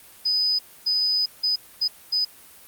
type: tone bursts at uneven times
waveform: sine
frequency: 4996 Hz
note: D#8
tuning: 6 cents sharp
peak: -19 dBFS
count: 5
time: 0.25-0.59 / 0.86-1.26 / 1.43-1.56 / 1.81-1.88 / 2.12-2.25 s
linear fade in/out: 10 ms
effects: white hiss -48 dBFS RMS until 2.67 s + Opus 32 kbps